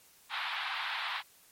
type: band-pass noise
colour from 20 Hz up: pink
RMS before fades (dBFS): -36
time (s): 0.29-1.23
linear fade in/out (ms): 50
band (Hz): 830 to 4100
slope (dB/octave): 48
effects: white hiss -61 dBFS RMS until 1.51 s + MP3 64 kbps